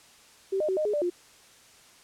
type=tone with pitch steps; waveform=sine; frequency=386.8 / 611 / 377.9 / 614 / 417.5 / 589 / 353 Hz; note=G4 / D#5 / F#4 / D#5 / G#4 / D5 / F4; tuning=-23 / -32 / +37 / -23 / +9 / +5 / +19 cents; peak=-24 dBFS; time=0.52-1.101 s; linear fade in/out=10 ms; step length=83 ms; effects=white hiss -55 dBFS RMS until 2.03 s + low-pass 9000 Hz 12 dB/octave